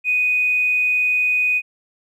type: tone with tanh clipping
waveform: triangle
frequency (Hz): 2489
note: D#7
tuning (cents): 0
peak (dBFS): -15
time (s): 0.04-1.62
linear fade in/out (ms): 50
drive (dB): 3
effects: none